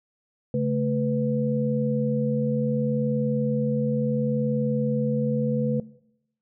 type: tone cluster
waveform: sine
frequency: 138.5 / 219.2 / 495.9 Hz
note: C#3 / A3 / B4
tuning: -1 / -6 / +7 cents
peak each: -26 dBFS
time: 0.54-5.8 s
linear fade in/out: 2 ms
effects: noise-tail reverb RT60 0.8 s tail -20 dB re dry